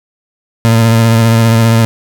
30% pulse tone with vibrato, 114 Hz, A#2, 38 cents flat, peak -3 dBFS, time 0.65-1.85 s, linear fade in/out 0 ms, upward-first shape sine, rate 15 Hz, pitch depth 29 cents each way, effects none

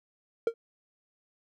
triangle tone with exponential decay, 460 Hz, A#4, 23 cents flat, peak -17 dBFS, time 0.47-0.54 s, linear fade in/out 2 ms, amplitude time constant 15 ms, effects none

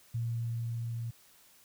sine tone with level ramp, 116.54 Hz, A#2, in tune, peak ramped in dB -30 to -34 dBFS, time 0.14-1.11 s, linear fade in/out 10 ms, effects white hiss -61 dBFS RMS until 1.64 s

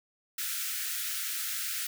white high-pass noise, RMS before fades -34 dBFS, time 0.38-1.87 s, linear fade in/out 5 ms, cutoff 1300 Hz, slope 96 dB/octave, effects none

